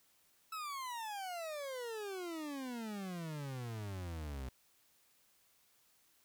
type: exponential sweep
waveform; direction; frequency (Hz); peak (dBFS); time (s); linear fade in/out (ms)
40% pulse; down; 1318.5 to 63.1; -40; 0.52-4.49; 5
effects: white hiss -71 dBFS RMS until 6.24 s